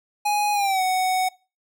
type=tone with pitch glide; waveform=square; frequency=830.6 to 744.3 Hz; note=G#5 to F#5; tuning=0 to +10 cents; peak=-20 dBFS; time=0.25-1.29 s; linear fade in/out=10 ms; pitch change=-190 cents; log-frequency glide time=0.53-0.82 s; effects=noise-tail reverb RT60 0.3 s tail -21 dB re dry